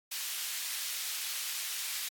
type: high-pass noise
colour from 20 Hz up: pink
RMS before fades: -37 dBFS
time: 0.11-2.09 s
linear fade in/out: 10 ms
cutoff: 2700 Hz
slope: 12 dB/octave
effects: AAC 64 kbps